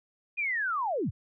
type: linear sweep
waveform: sine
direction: down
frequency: 2489 to 58 Hz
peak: -27 dBFS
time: 0.37-1.11 s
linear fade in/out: 20 ms
effects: none